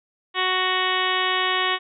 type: harmonic tone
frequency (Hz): 370.6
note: F#4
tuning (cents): +3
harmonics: 1 / 2 / 3 / 4 / 5 / 6 / 7 / 8 / 9 / 10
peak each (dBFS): -30 / -30 / -25 / -34 / -26 / -30 / -34 / -28 / -30 / -32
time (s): 0.34-1.79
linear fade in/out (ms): 50
effects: none